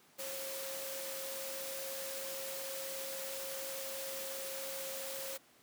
sine tone in noise, 539 Hz, C#5, 49 cents flat, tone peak -44 dBFS, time 0.18-5.38 s, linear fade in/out 20 ms, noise white, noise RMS -43 dBFS, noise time 0.18-5.38 s, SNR -4 dB, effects pink hiss -64 dBFS RMS until 5.62 s + high-pass 200 Hz 12 dB/octave

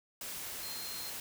sine tone in noise, 4186 Hz, C8, in tune, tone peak -44 dBFS, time 0.63-1.1 s, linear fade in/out 2 ms, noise white, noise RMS -42 dBFS, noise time 0.21-1.2 s, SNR -5 dB, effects none

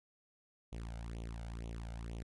sawtooth tone with flanger, 57 Hz, A#1, 38 cents flat, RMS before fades -44 dBFS, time 0.72-2.23 s, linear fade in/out 10 ms, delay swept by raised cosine 0.3 to 1.4 ms, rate 2.1 Hz, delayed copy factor +0.9, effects resampled to 24000 Hz

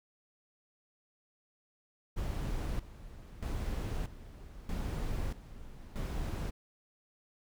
brown noise with tremolo, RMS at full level -35 dBFS, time 2.16-6.51 s, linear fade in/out 20 ms, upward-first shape square, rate 0.79 Hz, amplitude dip 80%, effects none

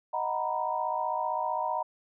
sine chord, B major seventh, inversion first, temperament equal, 622.3 / 740 / 932.3 / 987.8 Hz, D#5 / F#5 / A#5 / B5, 0 / 0 / 0 / 0 cents, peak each -35 / -34 / -31 / -34 dBFS, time 0.13-1.83 s, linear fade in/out 10 ms, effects none

